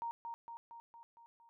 sine tone with echo, 931 Hz, A#5, 2 cents flat, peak -37 dBFS, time 0.02-0.11 s, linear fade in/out 0 ms, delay 230 ms, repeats 6, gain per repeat -4 dB, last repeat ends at 1.49 s, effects none

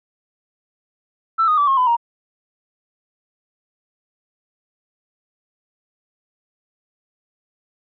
sine tone with pitch steps, 1328 / 1239.1 / 1156.1 / 1078.7 / 1006.4 / 939 Hz, E6 / D#6 / D6 / C#6 / B5 / A#5, +12 / -8 / -28 / -48 / +32 / +12 cents, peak -12 dBFS, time 1.38-1.968 s, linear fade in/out 20 ms, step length 98 ms, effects tanh soft clip ceiling -8 dBFS

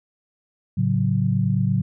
sine chord, F# minor, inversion first, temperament equal, 110 / 138.59 / 185 Hz, A2 / C#3 / F#3, 0 / 0 / 0 cents, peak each -22 dBFS, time 0.77-1.82 s, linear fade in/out 10 ms, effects none

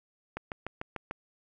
click train, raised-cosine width 0.5 ms, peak -20 dBFS, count 6, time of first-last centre 0.37-1.111 s, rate 6.75 Hz, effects none

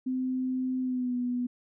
sine tone with pitch glide, 257.2 to 246.2 Hz, C4 to B3, -30 to -5 cents, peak -27 dBFS, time 0.06-1.47 s, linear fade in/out 10 ms, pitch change -75 cents, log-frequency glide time 0.81-1.16 s, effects none

